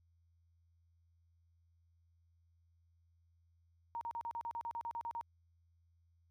sine tone bursts, 932.3 Hz, A#5, in tune, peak -38 dBFS, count 13, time 3.95-5.211 s, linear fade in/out 0 ms, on 61 ms, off 39 ms, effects added 84 Hz sine -69 dBFS peak until 6.3 s

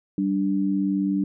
sine tone pair together, 194.08 / 292.9 Hz, G3 / D4, -17 / -5 cents, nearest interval perfect fifth, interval 712 cents, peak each -23 dBFS, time 0.18-1.24 s, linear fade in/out 2 ms, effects none

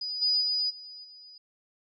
sine tone with level steps, 4946 Hz, D#8, 11 cents flat, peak -31 / -22 / -25 / -42 / -47 dBFS, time 0.01-1.38 s, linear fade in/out 5 ms, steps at 0.21 / 0.4 / 0.69 / 1.03 s, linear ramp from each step 20 ms, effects none

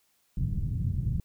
white low-pass noise, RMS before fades -29 dBFS, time 0.37-1.2 s, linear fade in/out 2 ms, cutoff 140 Hz, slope 24 dB/octave, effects white hiss -70 dBFS RMS until 1.24 s

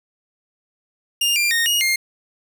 sawtooth tone with pitch steps, 2815 / 2384 / 1850 / 2874 / 2120 Hz, F7 / D7 / A#6 / F7 / C7, +13 / +25 / -14 / +49 / +22 cents, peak -13 dBFS, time 1.21-1.96 s, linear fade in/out 5 ms, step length 150 ms, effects none

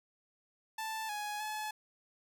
sawtooth tone with pitch steps, 881 / 835 / 856 Hz, A5 / G#5 / A5, +2 / +9 / -48 cents, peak -33 dBFS, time 0.78-1.71 s, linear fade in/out 5 ms, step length 310 ms, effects none

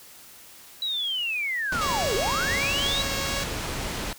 sine linear two-way sweep, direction down then up, 3951 to 358.7 to 3951 Hz, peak -25 dBFS, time 0.82-3.02 s, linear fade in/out 2 ms, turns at 2.15 s
pink low-pass noise, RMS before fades -31 dBFS, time 1.72-4.13 s, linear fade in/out 2 ms, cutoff 8200 Hz, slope 12 dB/octave
5% pulse tone with vibrato, 554.4 Hz, C#5, in tune, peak -17 dBFS, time 1.81-3.44 s, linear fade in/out 5 ms, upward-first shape triangle, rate 1.3 Hz, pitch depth 26 cents each way
effects white hiss -48 dBFS RMS until 4.18 s

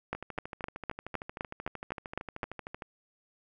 two click trains, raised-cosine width 0.5 ms, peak -24 / -17 dBFS, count 36 / 10, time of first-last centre 0.15-2.822 / 0.13-2.432 s, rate 13.1 / 3.91 Hz, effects none

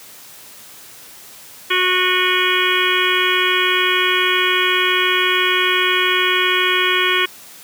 harmonic tone with a mistuned harmonic, 367.1 Hz, F#4, 14 cents flat, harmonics 1 / 3 / 4 / 5 / 6 / 7 / 8 / 9, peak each -22 / -22 / -22 / -22 / -22 / -22 / -22 / -22 dBFS, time 1.7-7.26 s, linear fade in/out 10 ms, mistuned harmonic 7, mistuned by -74 cents, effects white hiss -40 dBFS RMS until 7.63 s + high-pass 80 Hz 12 dB/octave

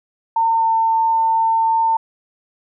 sine tone with pitch glide, 908 to 900.7 Hz, A#5 to A5, -46 to +40 cents, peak -13 dBFS, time 0.36-1.97 s, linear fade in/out 5 ms, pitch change -14 cents, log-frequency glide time 0.56-0.65 s, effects none

